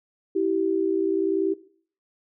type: tone pair together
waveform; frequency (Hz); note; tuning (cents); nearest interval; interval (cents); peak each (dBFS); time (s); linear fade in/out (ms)
sine; 326.5 / 387.2; E4 / G4; -17 / -21; minor third; 296; -24 / -22; 0.35-1.54; 10
effects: noise-tail reverb RT60 0.5 s tail -17 dB re dry